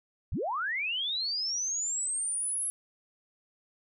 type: linear sweep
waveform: sine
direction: up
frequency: 33.44 to 11000 Hz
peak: -29 dBFS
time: 0.32-2.7 s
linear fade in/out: 0 ms
effects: none